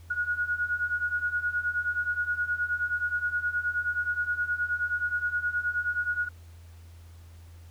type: beating tone pair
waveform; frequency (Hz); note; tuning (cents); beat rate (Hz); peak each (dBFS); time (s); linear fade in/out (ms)
sine; 1444 / 1453.5; F#6 / F#6; -43 / -31; 9.5; -31 / -28; 0.1-6.29; 10
effects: added 84 Hz sine -46 dBFS peak until 7.7 s + pink hiss -60 dBFS RMS until 7.7 s